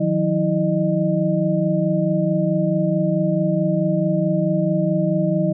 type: tone cluster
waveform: sine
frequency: 157.5 / 182.1 / 321.8 / 612 Hz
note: D#3 / F#3 / E4 / D#5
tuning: +21 / -27 / -42 / -29 cents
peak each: -22 / -20 / -24 / -22 dBFS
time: 0-5.53 s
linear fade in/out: 10 ms
effects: none